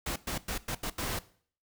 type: noise bursts at uneven times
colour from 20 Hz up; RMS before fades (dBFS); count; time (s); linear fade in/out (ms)
pink; -34; 6; 0.06-0.16 / 0.27-0.38 / 0.48-0.58 / 0.68-0.75 / 0.83-0.9 / 0.98-1.19; 5
effects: noise-tail reverb RT60 0.5 s tail -18 dB re dry